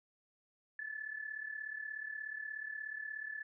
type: tone with amplitude modulation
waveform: sine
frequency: 1735 Hz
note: A6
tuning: 25 cents flat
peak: -37 dBFS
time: 0.79-3.43 s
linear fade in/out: 2 ms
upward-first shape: sine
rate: 36.7 Hz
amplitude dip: 75%
effects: none